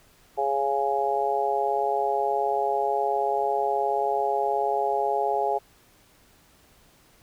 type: harmonic tone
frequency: 138.6 Hz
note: C#3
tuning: in tune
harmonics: 3 / 4 / 5 / 6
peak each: -28 / -30 / -27 / -26 dBFS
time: 0.37-5.59 s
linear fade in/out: 20 ms
effects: pink hiss -58 dBFS RMS until 7.22 s